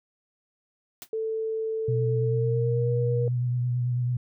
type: noise with exponential decay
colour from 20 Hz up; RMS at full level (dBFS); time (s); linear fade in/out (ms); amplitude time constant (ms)
white; -36; 1.02-1.09; 0; 15
type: tone with pitch glide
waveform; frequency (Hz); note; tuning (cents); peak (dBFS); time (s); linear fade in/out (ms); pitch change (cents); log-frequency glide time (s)
sine; 442.7 to 477.2; A4 to A#4; +11 to +41; -26; 1.13-3.28; 2; +130; 2.2-2.93
type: tone with vibrato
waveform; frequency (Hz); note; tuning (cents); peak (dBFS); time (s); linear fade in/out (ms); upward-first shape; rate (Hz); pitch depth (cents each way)
sine; 123; B2; -7; -23; 1.88-4.17; 5; triangle; 9.1; 30
effects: none